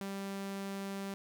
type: tone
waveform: sawtooth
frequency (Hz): 196.5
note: G3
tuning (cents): +4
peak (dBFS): -34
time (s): 0.01-1.14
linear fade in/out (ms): 0
effects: none

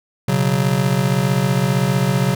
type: chord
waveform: square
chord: B suspended second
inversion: none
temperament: just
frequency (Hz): 123.47 / 138.9 / 185.21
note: B2 / C#3 / F#3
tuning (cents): 0 / +4 / +2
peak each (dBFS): -22 / -19 / -20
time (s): 0.28-2.35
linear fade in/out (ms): 5
effects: none

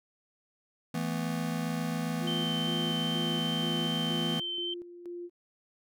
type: chord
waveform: square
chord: E suspended fourth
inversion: none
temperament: just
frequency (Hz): 164.81 / 219.8 / 247.2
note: E3 / A3 / B3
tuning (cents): 0 / -2 / +2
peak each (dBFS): -34 / -37 / -36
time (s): 0.94-4.4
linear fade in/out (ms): 5
type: tone with tremolo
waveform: sine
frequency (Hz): 349.2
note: F4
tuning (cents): 0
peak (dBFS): -37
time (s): 2.2-5.3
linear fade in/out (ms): 50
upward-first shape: square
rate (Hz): 2.1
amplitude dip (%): 60
type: tone with vibrato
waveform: sine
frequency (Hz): 3100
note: G7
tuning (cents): -20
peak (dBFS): -32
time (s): 2.27-4.74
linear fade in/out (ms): 5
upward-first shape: sine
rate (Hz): 2.5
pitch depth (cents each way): 8
effects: none

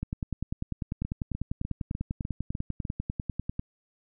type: two click trains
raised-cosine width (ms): 5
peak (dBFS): -18 / -20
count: 37 / 7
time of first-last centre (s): 0.03-3.594 / 1.05-2.852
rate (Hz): 10.1 / 3.33
effects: none

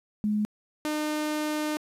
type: tone pair in turn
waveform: sine / sawtooth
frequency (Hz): 210.6 / 303.6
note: G#3 / D#4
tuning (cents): +24 / -42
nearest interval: tritone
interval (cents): 634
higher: second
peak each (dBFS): -23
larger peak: neither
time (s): 0.24-0.45 / 0.85-1.77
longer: second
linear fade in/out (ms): 0
effects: resampled to 32000 Hz + 10-bit

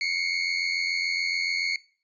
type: tone pair together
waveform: 30% pulse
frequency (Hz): 2149 / 2236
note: C7 / C#7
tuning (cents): +46 / +14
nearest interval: minor second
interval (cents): 68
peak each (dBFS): -25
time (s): 0.01-1.76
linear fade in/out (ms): 2
effects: noise-tail reverb RT60 0.4 s tail -18 dB re dry + resampled to 16000 Hz

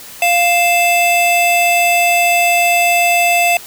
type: tone pair together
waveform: square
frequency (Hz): 698.5 / 2637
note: F5 / E7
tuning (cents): 0 / 0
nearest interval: octave + major seventh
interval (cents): 2300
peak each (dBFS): -13 / -14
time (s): 0.22-3.57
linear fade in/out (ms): 2
effects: white hiss -34 dBFS RMS until 3.66 s

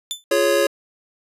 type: tone with exponential decay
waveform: sawtooth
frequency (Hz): 3520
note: A7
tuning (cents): 0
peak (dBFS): -17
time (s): 0.11-0.24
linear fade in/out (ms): 0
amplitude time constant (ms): 27
type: chord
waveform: square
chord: Db major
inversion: first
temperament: just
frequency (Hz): 346.5 / 415.8 / 554.4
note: F4 / Ab4 / Db5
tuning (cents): -14 / +2 / 0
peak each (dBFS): -23 / -22 / -18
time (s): 0.31-0.67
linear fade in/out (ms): 5
effects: resampled to 32000 Hz

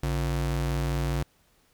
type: ring-modulated tone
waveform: square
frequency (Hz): 101.8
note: G#2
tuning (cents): -34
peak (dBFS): -23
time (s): 0.03-1.23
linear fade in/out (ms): 5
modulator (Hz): 42.5
effects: pink hiss -65 dBFS RMS until 1.73 s

